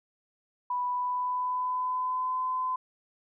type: tone with pitch glide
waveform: sine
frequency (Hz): 987.8 to 1020.3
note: B5 to C6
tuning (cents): 0 to -44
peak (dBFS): -27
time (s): 0.7-2.76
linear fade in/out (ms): 5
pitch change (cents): +56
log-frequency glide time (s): 0.87-2.41
effects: none